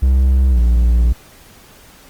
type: tone with pitch glide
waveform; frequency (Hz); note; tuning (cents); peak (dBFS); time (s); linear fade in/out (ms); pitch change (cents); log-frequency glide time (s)
triangle; 65.41 to 58.95; C2 to A#1; 0 to +20; -7; 0.02-1.13; 10; -180; 0.5-0.58
effects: pink hiss -44 dBFS RMS until 2.09 s + Opus 24 kbps